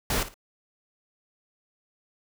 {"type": "noise with echo", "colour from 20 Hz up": "pink", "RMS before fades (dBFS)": -26, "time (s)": [0.1, 0.23], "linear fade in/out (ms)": 2, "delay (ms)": 56, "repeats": 2, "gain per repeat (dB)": -13, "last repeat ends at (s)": 0.342, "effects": []}